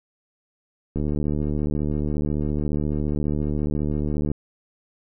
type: click train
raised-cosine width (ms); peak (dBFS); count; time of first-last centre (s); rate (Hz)
3; -13; 251; 0.96-4.316; 74.5
effects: none